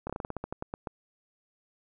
slowing click train, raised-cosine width 1 ms, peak -20 dBFS, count 13, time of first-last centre 0.07-0.872 s, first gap 26 ms, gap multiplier 1.16, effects none

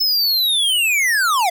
square linear sweep, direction down, 5274 to 664 Hz, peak -15 dBFS, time 0-1.5 s, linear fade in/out 10 ms, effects none

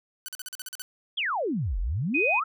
5% pulse tone bursts, 1501 Hz, F#6, 24 cents sharp, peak -23 dBFS, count 9, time 0.26-0.82 s, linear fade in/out 0 ms, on 24 ms, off 43 ms
sine exponential two-way sweep, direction down then up, 3509 to 39 to 1380 Hz, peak -25 dBFS, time 1.17-2.44 s, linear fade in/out 10 ms, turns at 1.79 s
sine tone, 2500 Hz, D#7, 8 cents sharp, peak -22 dBFS, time 2.14-2.4 s, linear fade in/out 10 ms
effects none

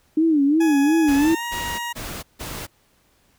sine tone with vibrato, 301.9 Hz, D4, 48 cents sharp, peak -14 dBFS, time 0.17-1.35 s, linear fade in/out 5 ms, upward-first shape sine, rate 2.8 Hz, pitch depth 150 cents each way
20% pulse tone with pitch glide, 840 to 948.3 Hz, G#5 to A#5, +19 to +29 cents, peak -21 dBFS, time 0.6-1.93 s, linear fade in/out 10 ms, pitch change +210 cents, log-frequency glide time 1.13-1.44 s
pink noise bursts, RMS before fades -32 dBFS, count 4, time 1.07-2.67 s, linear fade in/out 20 ms, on 280 ms, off 160 ms
effects pink hiss -61 dBFS RMS until 3.38 s

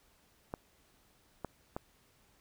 clicks, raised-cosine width 1 ms, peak -23 dBFS, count 3, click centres 0.539 / 1.447 / 1.765 s, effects pink hiss -68 dBFS RMS until 2.4 s

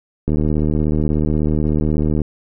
click train, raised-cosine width 3 ms, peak -6 dBFS, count 149, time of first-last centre 0.28-2.217 s, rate 76.4 Hz, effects none

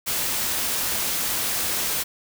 white noise, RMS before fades -25 dBFS, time 0.06-2.04 s, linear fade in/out 20 ms, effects none

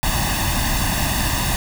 pink noise with comb filter, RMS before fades -20 dBFS, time 0.03-1.56 s, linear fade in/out 0 ms, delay 1.1 ms, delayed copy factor +0.8, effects none

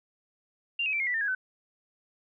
sine tone with pitch steps, 2782 / 2551 / 2339 / 2145 / 1967.2 / 1803.9 / 1654.2 / 1516.9 Hz, F7 / D#7 / D7 / C7 / B6 / A6 / G#6 / F#6, -7 / +43 / -8 / +42 / -7 / +43 / -7 / +43 cents, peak -26 dBFS, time 0.79-1.35 s, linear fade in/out 5 ms, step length 70 ms, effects none

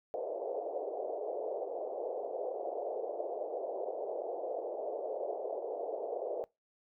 pink band-pass noise, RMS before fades -38 dBFS, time 0.14-6.44 s, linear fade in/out 0 ms, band 410 to 700 Hz, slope 48 dB/octave, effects noise-tail reverb RT60 0.2 s tail -22 dB re dry

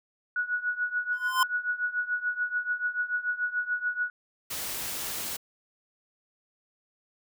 sine tone with tremolo, 1465 Hz, F#6, 18 cents flat, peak -23 dBFS, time 0.36-4.1 s, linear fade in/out 2 ms, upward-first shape triangle, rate 6.9 Hz, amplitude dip 90%
square tone with exponential growth, 1034 Hz, C6, 21 cents flat, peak -19 dBFS, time 1.12-1.43 s, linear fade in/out 2 ms, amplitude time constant 67 ms
white noise, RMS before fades -34 dBFS, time 4.5-5.37 s, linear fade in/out 10 ms
effects none

